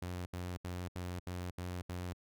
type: tone bursts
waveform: sawtooth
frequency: 89.5 Hz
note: F2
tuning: 43 cents sharp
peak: -35 dBFS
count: 7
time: 0.02-2.132 s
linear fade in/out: 5 ms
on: 240 ms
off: 72 ms
effects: none